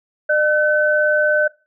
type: tone pair together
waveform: sine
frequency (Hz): 603 / 1519.5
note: D5 / F#6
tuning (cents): +46 / +46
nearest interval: octave + major third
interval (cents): 1600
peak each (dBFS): -16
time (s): 0.29-1.48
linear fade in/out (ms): 10
effects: noise-tail reverb RT60 0.3 s tail -20 dB re dry